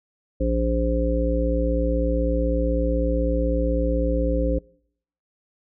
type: harmonic tone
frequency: 58 Hz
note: A#1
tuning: 8 cents flat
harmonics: 1 / 3 / 5 / 7 / 9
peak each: -22 / -30 / -26 / -33 / -25 dBFS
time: 0.4-4.59 s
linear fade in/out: 10 ms
effects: noise-tail reverb RT60 0.7 s tail -26 dB re dry